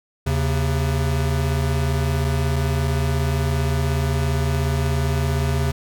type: tone pair together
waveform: square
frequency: 77.78 / 134.92 Hz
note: D#2 / C#3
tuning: 0 / -46 cents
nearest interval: minor seventh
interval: 954 cents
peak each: -22 dBFS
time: 0.26-5.72 s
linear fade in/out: 10 ms
effects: none